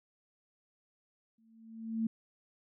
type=tone with exponential growth; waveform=sine; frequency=224.6 Hz; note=A3; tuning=36 cents sharp; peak=-27 dBFS; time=1.38-2.07 s; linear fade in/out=5 ms; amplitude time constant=150 ms; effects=none